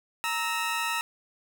20% pulse tone pair together, 929.7 / 1302 Hz, A#5 / E6, -5 / -22 cents, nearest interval tritone, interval 583 cents, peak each -25 dBFS, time 0.24-1.01 s, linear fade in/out 0 ms, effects none

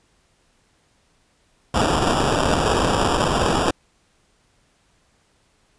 white noise with sample-and-hold, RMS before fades -19 dBFS, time 1.74-3.71 s, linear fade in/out 5 ms, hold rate 2100 Hz, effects pink hiss -62 dBFS RMS until 5.78 s + resampled to 22050 Hz

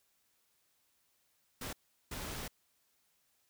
pink noise bursts at uneven times, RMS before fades -42 dBFS, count 2, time 1.61-1.73 / 2.11-2.48 s, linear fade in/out 5 ms, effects white hiss -75 dBFS RMS until 3.49 s

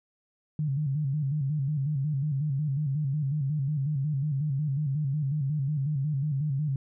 sine tone with vibrato, 143.7 Hz, D3, 37 cents flat, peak -25 dBFS, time 0.59-6.76 s, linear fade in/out 2 ms, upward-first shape square, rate 5.5 Hz, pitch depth 100 cents each way, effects none

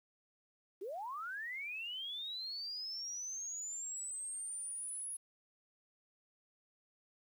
sine linear sweep, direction up, 349.2 to 10548 Hz, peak -40 dBFS, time 0.81-5.17 s, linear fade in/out 10 ms, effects 11-bit

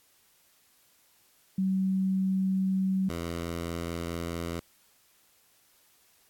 sine / 10% pulse tone pair in turn, 190 / 84.64 Hz, F#3 / E2, +46 / +46 cents, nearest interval octave + major second, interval 1400 cents, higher first, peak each -24 dBFS, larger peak neither, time 1.58-3.09 / 3.09-4.6 s, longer neither, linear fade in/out 5 ms, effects white hiss -64 dBFS RMS until 6.29 s + AAC 64 kbps

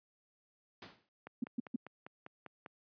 pink noise with exponential decay, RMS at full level -45 dBFS, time 0.82-1.09 s, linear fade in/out 2 ms, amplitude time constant 57 ms
click train, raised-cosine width 0.5 ms, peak -32 dBFS, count 8, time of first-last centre 1.27-2.662 s, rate 5.03 Hz
sine tone bursts, 241.3 Hz, B3, 40 cents flat, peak -31 dBFS, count 3, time 1.42-1.76 s, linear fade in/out 5 ms, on 20 ms, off 140 ms
effects high-pass 150 Hz 12 dB/octave + resampled to 11025 Hz

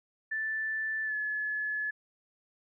sine tone with pitch glide, 1760 to 1711.9 Hz, A6 to A6, 0 to -48 cents, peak -30 dBFS, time 0.31-1.91 s, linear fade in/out 10 ms, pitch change -48 cents, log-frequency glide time 1.04-1.15 s, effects none

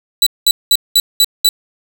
sawtooth tone bursts, 3951 Hz, B7, in tune, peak -4 dBFS, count 6, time 0.22-1.49 s, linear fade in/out 2 ms, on 45 ms, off 200 ms, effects none

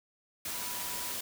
sine tone in noise, 979 Hz, B5, 15 cents flat, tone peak -46 dBFS, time 0.54-1.14 s, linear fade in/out 5 ms, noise white, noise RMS -37 dBFS, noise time 0.45-1.21 s, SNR -12 dB, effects none

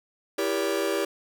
45% pulse chord, E diminished seventh, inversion none, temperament just, 329.6 / 395.6 / 474.7 / 569.6 Hz, E4 / G4 / Bb4 / Db5, 0 / +16 / +31 / +47 cents, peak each -31 / -28 / -32 / -30 dBFS, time 0.38-1.05 s, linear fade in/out 5 ms, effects none

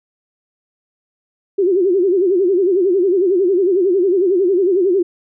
sine tone with vibrato, 372.3 Hz, F#4, 11 cents sharp, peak -11 dBFS, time 1.58-5.03 s, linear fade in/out 10 ms, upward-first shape sine, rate 11 Hz, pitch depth 140 cents each way, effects none

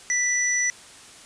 sine tone pair together, 1975.5 / 5916 Hz, B6 / F#8, 0 / -1 cents, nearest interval octave + perfect fifth, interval 1899 cents, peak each -23 dBFS, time 0.1-0.7 s, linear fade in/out 0 ms, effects white hiss -46 dBFS RMS until 1.25 s + resampled to 22050 Hz

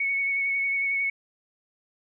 sine tone with vibrato, 2217 Hz, C#7, in tune, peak -23 dBFS, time 0-1.1 s, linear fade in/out 5 ms, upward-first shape sine, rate 11 Hz, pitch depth 17 cents each way, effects none

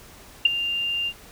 sine tone with ADSR envelope, 2794 Hz, F7, in tune, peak -9 dBFS, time 0.45-1.13 s, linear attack 6 ms, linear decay 15 ms, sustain -14 dB, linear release 56 ms, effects pink hiss -47 dBFS RMS until 1.31 s

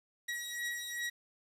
sawtooth beating tone pair, 1910 / 1912.6 Hz, A#6 / A#6, +42 / +44 cents, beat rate 2.6 Hz, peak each -38 / -35 dBFS, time 0.28-1.1 s, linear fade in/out 10 ms, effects resampled to 32000 Hz + 10-bit

